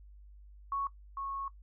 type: tone pair in turn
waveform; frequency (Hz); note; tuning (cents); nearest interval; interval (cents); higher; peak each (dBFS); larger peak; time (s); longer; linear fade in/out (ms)
sine; 1108.7 / 1099.1; C#6 / C#6; 0 / -15; unison; 15; first; -31 / -36; first; 0.72-0.87 / 1.17-1.48; second; 2
effects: noise-tail reverb RT60 0.1 s tail -17 dB re dry + added 50 Hz sine -51 dBFS peak until 1.62 s